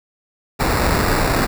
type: noise with sample-and-hold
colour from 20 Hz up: pink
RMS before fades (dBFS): -17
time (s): 0.59-1.47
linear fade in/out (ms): 20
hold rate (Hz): 3150
effects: none